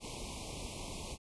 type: band-stop noise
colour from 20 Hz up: pink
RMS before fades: -43 dBFS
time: 0-1.18 s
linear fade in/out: 50 ms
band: 1100 to 2200 Hz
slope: 96 dB/octave
effects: resampled to 24000 Hz